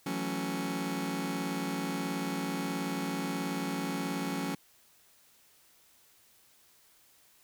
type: chord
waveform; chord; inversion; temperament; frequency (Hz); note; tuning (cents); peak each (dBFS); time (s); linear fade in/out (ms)
sawtooth; F# minor seventh; third; just; 166.5 / 185 / 222 / 277.5; E3 / F#3 / A3 / C#4; +18 / 0 / +16 / +2; -36 / -33 / -36 / -31; 0.06-4.55; 5
effects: white hiss -63 dBFS RMS until 7.43 s